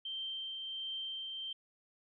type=tone with tremolo; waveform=sine; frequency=3136 Hz; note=G7; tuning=in tune; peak=-37 dBFS; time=0.05-1.53 s; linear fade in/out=5 ms; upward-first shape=triangle; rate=1.4 Hz; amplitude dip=30%; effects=none